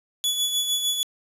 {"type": "tone with tremolo", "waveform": "sawtooth", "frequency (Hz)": 3415, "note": "G#7", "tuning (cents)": 48, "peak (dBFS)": -17, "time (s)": [0.24, 1.03], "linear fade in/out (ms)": 0, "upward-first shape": "sine", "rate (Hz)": 6.6, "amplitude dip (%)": 50, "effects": ["resampled to 32000 Hz", "8-bit"]}